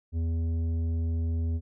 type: tone with tanh clipping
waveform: sine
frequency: 82.41 Hz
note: E2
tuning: in tune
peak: -27 dBFS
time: 0.12-1.61 s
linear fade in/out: 50 ms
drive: 9 dB
effects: none